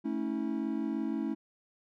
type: chord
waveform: triangle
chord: A major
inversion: none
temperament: equal with one note detuned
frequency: 220 / 277.2 / 323.4 Hz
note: A3 / C#4 / E4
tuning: 0 / 0 / -33 cents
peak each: -33 dBFS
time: 0.04-1.35 s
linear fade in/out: 20 ms
effects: none